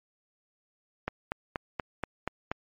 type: click train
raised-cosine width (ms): 0.5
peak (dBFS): -15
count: 7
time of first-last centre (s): 1.08-2.515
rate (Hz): 4.18
effects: MP3 48 kbps